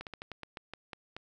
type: slowing click train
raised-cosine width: 0.3 ms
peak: -25 dBFS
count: 10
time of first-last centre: 0.01-1.166 s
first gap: 58 ms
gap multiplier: 1.19
effects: none